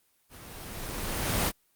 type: noise with level ramp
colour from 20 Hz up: pink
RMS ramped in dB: -48 to -24 dBFS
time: 0.29-1.52 s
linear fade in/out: 50 ms
effects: white hiss -69 dBFS RMS until 1.75 s + Opus 24 kbps